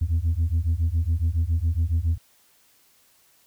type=beating tone pair; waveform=sine; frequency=79 / 86.2 Hz; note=D#2 / F2; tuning=+27 / -22 cents; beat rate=7.2 Hz; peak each=-21 / -21 dBFS; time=0.01-2.18 s; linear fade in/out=10 ms; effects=tanh soft clip ceiling -17 dBFS + white hiss -60 dBFS RMS until 3.46 s